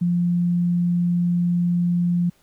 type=tone; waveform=sine; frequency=174.61 Hz; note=F3; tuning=in tune; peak=-17 dBFS; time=0.01-2.3 s; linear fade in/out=10 ms; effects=pink hiss -60 dBFS RMS until 2.42 s